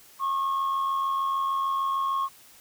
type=tone pair together; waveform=sine; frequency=1087.4 / 1174 Hz; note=C#6 / D6; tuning=-34 / -1 cents; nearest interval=minor second; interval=133 cents; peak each=-22 / -32 dBFS; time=0.19-2.29 s; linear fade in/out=50 ms; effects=tanh soft clip ceiling -22 dBFS + white hiss -53 dBFS RMS until 2.6 s